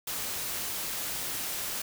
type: noise with amplitude modulation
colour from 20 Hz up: white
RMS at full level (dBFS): -33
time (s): 0.07-1.82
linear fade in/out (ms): 5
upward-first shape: sine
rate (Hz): 259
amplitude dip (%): 25
effects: none